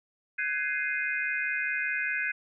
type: chord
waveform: sine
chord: Ab dominant seventh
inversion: third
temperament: equal with one note detuned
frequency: 1516.3 / 1661.2 / 2093 / 2489 Hz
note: Gb6 / Ab6 / C7 / Eb7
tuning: +42 / 0 / 0 / 0 cents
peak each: -33 dBFS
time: 0.38-2.32 s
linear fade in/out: 10 ms
effects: none